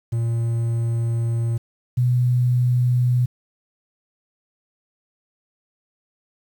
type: tone pair in turn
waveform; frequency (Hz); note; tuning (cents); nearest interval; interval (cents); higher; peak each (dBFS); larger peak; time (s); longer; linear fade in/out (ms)
triangle / sine; 115.9 / 123.82; A#2 / B2; -10 / +5; minor second; 115; second; -17 / -15; second; 0.12-1.58 / 1.97-3.26; first; 10
effects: 8-bit